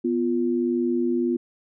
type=tone pair together; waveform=sine; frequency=246.9 / 348.4 Hz; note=B3 / F4; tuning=0 / -4 cents; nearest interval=tritone; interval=596 cents; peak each=-23 dBFS; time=0.04-1.37 s; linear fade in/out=10 ms; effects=none